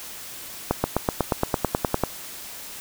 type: accelerating click train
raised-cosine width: 1 ms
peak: -5 dBFS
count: 13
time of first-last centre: 0.71-2.037 s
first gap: 130 ms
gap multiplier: 0.97
effects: white hiss -38 dBFS RMS until 2.8 s